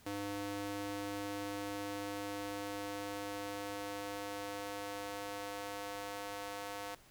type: tone with high-pass filter sweep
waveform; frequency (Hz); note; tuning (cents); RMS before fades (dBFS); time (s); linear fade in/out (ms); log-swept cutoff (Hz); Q
square; 101; G#2; -48; -42; 0.06-6.95; 5; 270 to 600; 1.1
effects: pink hiss -62 dBFS RMS until 7.1 s